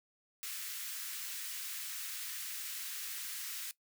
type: high-pass noise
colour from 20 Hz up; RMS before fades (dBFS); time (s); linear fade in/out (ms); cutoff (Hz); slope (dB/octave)
white; -42; 0.43-3.71; 0; 1400; 24
effects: noise-tail reverb RT60 0.1 s tail -18 dB re dry